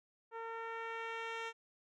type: tone with low-pass filter sweep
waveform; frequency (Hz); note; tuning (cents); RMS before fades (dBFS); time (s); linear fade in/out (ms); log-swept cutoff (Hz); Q
10% pulse; 455.4; A#4; -40; -43; 0.31-1.53; 50; 1100 to 4500; 0.94
effects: none